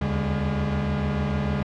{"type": "tone cluster", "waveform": "45% pulse", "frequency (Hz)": [74.2, 80.9, 141.8, 203.3], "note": ["D2", "E2", "C#3", "G#3"], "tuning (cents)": [18, -32, 40, -37], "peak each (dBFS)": [-30, -33, -27, -27], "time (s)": [0.01, 1.63], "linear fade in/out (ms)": 5, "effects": ["low-pass 3000 Hz 12 dB/octave"]}